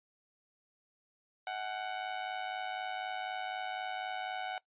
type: tone with amplitude modulation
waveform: sawtooth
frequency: 745 Hz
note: F#5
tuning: 12 cents sharp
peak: -29 dBFS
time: 1.47-4.58 s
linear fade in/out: 2 ms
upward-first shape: sine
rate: 104 Hz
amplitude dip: 65%
effects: noise-tail reverb RT60 0.1 s tail -20 dB re dry + resampled to 8000 Hz